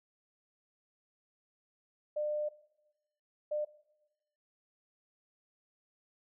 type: tone bursts at uneven times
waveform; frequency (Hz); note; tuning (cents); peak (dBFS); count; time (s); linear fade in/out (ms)
sine; 600; D5; +37; -31; 2; 2.16-2.49 / 3.51-3.65; 10
effects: noise-tail reverb RT60 0.9 s tail -17 dB re dry